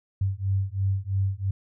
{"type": "beating tone pair", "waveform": "sine", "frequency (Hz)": [95.7, 98.7], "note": ["G2", "G2"], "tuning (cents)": [-41, 12], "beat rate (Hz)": 3, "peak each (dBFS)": -26, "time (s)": [0.21, 1.51], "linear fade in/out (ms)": 5, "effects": []}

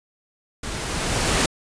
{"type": "noise with level ramp", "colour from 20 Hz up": "pink", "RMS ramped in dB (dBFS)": [-31, -18], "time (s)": [0.63, 1.46], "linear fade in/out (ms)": 5, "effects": ["resampled to 22050 Hz"]}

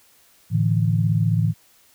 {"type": "chord", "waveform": "sine", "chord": "A suspended fourth", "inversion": "none", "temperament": "equal", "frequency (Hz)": [110, 146.83, 164.81], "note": ["A2", "D3", "E3"], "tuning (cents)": [0, 0, 0], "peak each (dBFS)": [-19, -24, -21], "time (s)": [0.5, 1.54], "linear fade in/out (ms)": 50, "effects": ["white hiss -56 dBFS RMS until 1.94 s"]}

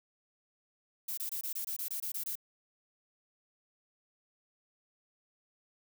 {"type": "noise bursts", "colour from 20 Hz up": "violet", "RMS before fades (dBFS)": -37, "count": 11, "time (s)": [1.08, 2.355], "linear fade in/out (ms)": 5, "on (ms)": 95, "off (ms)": 23, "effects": []}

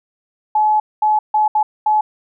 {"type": "tone bursts at uneven times", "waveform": "sine", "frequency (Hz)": 854, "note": "G#5", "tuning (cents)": 48, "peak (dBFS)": -11, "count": 5, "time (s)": [[0.55, 0.8], [1.02, 1.19], [1.34, 1.48], [1.55, 1.63], [1.86, 2.01]], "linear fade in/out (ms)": 5, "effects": []}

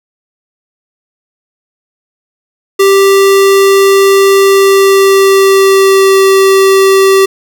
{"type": "tone with pitch glide", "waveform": "square", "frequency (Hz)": [392, 387.1], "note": ["G4", "G4"], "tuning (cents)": [0, -22], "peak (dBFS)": -4, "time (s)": [2.79, 7.26], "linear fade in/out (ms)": 10, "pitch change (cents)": -22, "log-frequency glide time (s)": [4.42, 6.21], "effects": []}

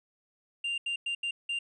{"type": "tone bursts at uneven times", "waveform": "triangle", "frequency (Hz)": 2788, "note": "F7", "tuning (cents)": -4, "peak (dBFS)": -28, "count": 5, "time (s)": [[0.64, 0.78], [0.86, 0.96], [1.06, 1.15], [1.23, 1.31], [1.49, 1.59]], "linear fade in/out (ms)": 5, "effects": ["resampled to 22050 Hz"]}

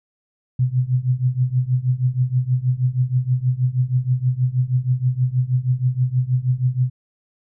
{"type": "tone with tremolo", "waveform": "sine", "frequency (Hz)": 126.8, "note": "B2", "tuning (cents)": 46, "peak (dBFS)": -12, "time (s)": [0.59, 6.9], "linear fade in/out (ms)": 5, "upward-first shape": "triangle", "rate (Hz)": 6.3, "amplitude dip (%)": 95, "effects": []}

